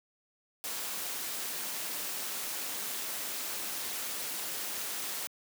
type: noise with amplitude modulation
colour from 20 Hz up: white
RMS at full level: -35 dBFS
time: 0.64-5.27 s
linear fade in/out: 0 ms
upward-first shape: sine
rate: 207 Hz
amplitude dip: 40%
effects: high-pass 200 Hz 12 dB/octave